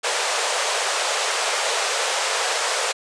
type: band-pass noise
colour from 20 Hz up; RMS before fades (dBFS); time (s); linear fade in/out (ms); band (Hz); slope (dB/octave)
pink; -23; 0.03-2.93; 20; 460 to 9100; 48
effects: none